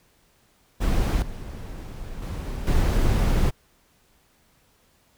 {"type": "noise with level steps", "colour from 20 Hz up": "brown", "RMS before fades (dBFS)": [-21, -35, -30, -20], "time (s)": [0.8, 3.51], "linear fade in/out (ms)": 20, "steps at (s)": [1.22, 2.22, 2.67], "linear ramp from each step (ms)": 2, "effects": ["pink hiss -62 dBFS RMS until 5.17 s"]}